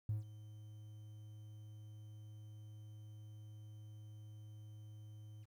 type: tone with ADSR envelope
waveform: triangle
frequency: 106.7 Hz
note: G#2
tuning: 47 cents sharp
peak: -30 dBFS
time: 0.09-5.46 s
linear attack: 3 ms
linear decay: 140 ms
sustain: -19 dB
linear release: 33 ms
effects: tanh soft clip ceiling -32 dBFS + 12-bit